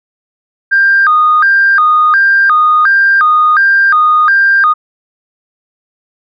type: tone with vibrato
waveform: sine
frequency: 1400 Hz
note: F6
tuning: 4 cents sharp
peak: -4 dBFS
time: 0.71-4.74 s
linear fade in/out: 20 ms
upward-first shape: square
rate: 1.4 Hz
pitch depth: 220 cents each way
effects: tanh soft clip ceiling 0 dBFS